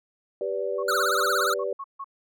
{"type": "chord", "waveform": "sine", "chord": "G major", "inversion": "none", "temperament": "equal with one note detuned", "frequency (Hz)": [392, 493.9, 579.9], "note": ["G4", "B4", "D5"], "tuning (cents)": [0, 0, -22], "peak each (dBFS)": -30, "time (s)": [0.41, 1.73], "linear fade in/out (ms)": 2}
{"type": "tone bursts", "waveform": "sine", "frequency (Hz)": 1100, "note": "C#6", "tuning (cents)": -14, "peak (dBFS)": -32, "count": 7, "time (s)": [0.78, 2.044], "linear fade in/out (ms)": 10, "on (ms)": 52, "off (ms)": 150}
{"type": "tone with vibrato", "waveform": "square", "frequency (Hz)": 1358, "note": "F6", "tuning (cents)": -49, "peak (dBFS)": -23, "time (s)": [0.88, 1.54], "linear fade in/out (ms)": 5, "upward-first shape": "triangle", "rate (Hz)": 17, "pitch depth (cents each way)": 200}
{"effects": []}